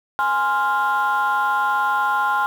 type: chord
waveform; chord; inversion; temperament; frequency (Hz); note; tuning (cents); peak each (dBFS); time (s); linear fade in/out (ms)
sine; F minor; first; equal; 830.6 / 1046.5 / 1396.9; Ab5 / C6 / F6; 0 / 0 / 0; -20; 0.19-2.46; 0
effects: tanh soft clip ceiling -12 dBFS + 7-bit